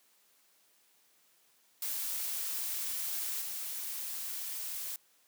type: noise with level steps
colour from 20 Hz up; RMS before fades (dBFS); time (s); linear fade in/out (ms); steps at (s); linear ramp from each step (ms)
blue; -36 / -39; 1.82-4.96; 2; 3.41; 10
effects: white hiss -68 dBFS RMS until 5.27 s + high-pass 200 Hz 12 dB/octave